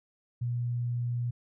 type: tone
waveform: sine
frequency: 120.7 Hz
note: B2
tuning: 39 cents flat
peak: -28 dBFS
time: 0.41-1.31 s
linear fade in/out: 10 ms
effects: none